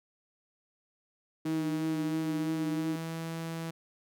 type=tone with vibrato; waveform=sine; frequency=311.1 Hz; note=D#4; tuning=in tune; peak=-30 dBFS; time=1.45-2.96 s; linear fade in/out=5 ms; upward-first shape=triangle; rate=3 Hz; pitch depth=46 cents each way
type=tone with pitch glide; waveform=sawtooth; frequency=160 to 164.21 Hz; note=D#3 to E3; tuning=+49 to -6 cents; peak=-31 dBFS; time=1.45-3.71 s; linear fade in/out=10 ms; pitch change=+45 cents; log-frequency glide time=1.79-3.38 s
effects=none